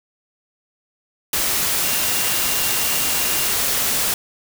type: tone in noise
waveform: sine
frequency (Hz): 2788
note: F7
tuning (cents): -4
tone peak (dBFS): -31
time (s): 1.84-3.52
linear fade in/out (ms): 2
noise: white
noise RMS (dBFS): -20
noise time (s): 1.33-4.14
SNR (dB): -14
effects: none